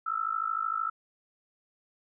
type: tone with amplitude modulation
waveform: sine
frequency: 1318.5 Hz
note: E6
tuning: in tune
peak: -24 dBFS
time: 0.06-0.9 s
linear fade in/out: 10 ms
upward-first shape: sine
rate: 53.2 Hz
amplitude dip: 90%
effects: none